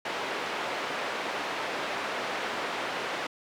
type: band-pass noise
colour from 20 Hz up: pink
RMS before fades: -33 dBFS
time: 0.05-3.27 s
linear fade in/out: 5 ms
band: 450 to 2900 Hz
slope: 12 dB/octave
effects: none